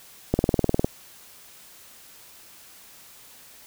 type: click train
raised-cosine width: 2 ms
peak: -6 dBFS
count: 11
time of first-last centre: 0.34-0.845 s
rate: 19.8 Hz
effects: white hiss -49 dBFS RMS until 3.66 s